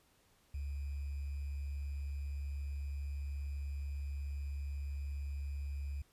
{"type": "tone with sample-and-hold", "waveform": "sine", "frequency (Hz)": 70.6, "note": "C#2", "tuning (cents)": 32, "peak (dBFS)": -37, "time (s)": [0.54, 6.02], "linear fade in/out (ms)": 5, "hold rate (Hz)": 2450, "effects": ["pink hiss -70 dBFS RMS until 6.12 s", "resampled to 32000 Hz"]}